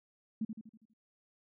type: tone with echo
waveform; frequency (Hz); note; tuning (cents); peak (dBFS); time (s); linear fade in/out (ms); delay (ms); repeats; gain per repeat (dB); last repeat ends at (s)
sine; 219.9; A3; -1; -31; 0.41-0.45; 5; 81; 6; -6; 0.936
effects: none